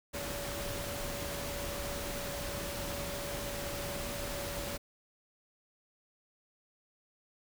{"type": "tone in noise", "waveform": "sine", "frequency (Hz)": 570, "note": "C#5", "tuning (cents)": 48, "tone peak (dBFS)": -42, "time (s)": [0.13, 4.78], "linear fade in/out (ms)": 20, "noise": "pink", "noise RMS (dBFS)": -39, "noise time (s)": [0.13, 4.78], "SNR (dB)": -6, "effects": []}